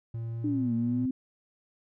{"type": "tone with pitch glide", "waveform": "triangle", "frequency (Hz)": [114.9, 117.31], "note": ["A#2", "A#2"], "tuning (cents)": [-25, 11], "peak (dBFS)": -30, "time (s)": [0.14, 1.06], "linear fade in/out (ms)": 5, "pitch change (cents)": 36, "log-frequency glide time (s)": [0.3, 0.64]}
{"type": "linear two-way sweep", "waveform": "sine", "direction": "down then up", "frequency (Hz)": [303.4, 228.9, 262.1], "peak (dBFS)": -26, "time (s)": [0.44, 1.11], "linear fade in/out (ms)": 5, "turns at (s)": 0.74}
{"effects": []}